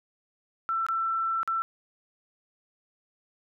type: tone with dropouts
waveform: sine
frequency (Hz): 1338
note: E6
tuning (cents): +25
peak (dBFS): -25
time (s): 0.69-1.62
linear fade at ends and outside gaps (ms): 0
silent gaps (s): 0.865-0.886 / 1.431-1.476
effects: none